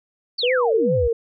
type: exponential sweep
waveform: sine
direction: down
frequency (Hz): 4781 to 58.27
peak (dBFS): -21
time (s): 0.38-1.08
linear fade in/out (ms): 10
type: tone with vibrato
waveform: sine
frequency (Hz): 479.6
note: A#4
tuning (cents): +49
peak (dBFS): -17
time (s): 0.43-1.13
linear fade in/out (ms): 5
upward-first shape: triangle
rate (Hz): 2.4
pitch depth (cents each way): 140
effects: none